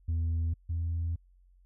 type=tone pair in turn; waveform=sine; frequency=82.41 / 83.51 Hz; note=E2 / E2; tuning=0 / +23 cents; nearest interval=unison; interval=23 cents; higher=second; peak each=-24 / -27 dBFS; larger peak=first; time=0.08-0.54 / 0.69-1.16 s; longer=second; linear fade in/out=10 ms; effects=tanh soft clip ceiling -26 dBFS + added 45 Hz sine -58 dBFS peak until 1.65 s